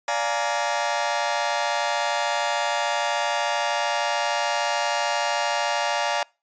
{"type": "chord", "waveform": "sawtooth", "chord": "Bb dominant seventh", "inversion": "first", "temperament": "just", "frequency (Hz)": [582.7, 699.2, 839.1, 932.3], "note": ["D5", "F5", "Ab5", "Bb5"], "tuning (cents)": [-14, 2, 18, 0], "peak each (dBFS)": -24, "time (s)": [0.08, 6.23], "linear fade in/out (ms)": 2, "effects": ["noise-tail reverb RT60 0.3 s tail -26 dB re dry", "resampled to 16000 Hz"]}